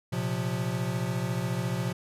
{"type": "chord", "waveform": "square", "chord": "Bb suspended second", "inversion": "none", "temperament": "equal with one note detuned", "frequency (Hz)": [116.54, 130.81, 176.95], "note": ["Bb2", "C3", "F3"], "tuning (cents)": [0, 0, 23], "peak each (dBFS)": -33, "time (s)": [0.12, 1.93], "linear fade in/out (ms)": 10, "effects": ["resampled to 32000 Hz"]}